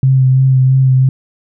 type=tone with vibrato; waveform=sine; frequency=131.4 Hz; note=C3; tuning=8 cents sharp; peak=-6 dBFS; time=0.03-1.09 s; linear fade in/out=2 ms; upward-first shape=sine; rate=3 Hz; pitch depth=21 cents each way; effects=none